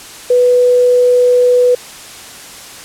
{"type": "tone", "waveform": "sine", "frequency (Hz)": 493.9, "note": "B4", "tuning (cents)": 0, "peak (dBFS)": -6, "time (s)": [0.3, 1.75], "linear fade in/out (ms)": 5, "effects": ["white hiss -32 dBFS RMS until 2.84 s", "low-pass 10000 Hz 12 dB/octave"]}